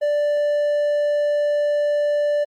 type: tone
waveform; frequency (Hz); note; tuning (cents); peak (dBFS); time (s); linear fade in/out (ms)
triangle; 587.3; D5; 0; -15; 0.01-2.45; 20
effects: Opus 32 kbps